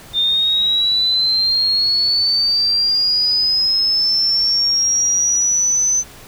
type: linear sweep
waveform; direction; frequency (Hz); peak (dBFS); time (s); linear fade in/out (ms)
sine; up; 3601 to 6130; -13; 0.13-6.04; 50
effects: pink hiss -40 dBFS RMS until 6.27 s